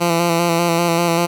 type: tone with vibrato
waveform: 10% pulse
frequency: 170 Hz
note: F3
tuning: 46 cents flat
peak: -6 dBFS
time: 0-1.27 s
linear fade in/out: 20 ms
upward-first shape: square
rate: 5.1 Hz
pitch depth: 25 cents each way
effects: none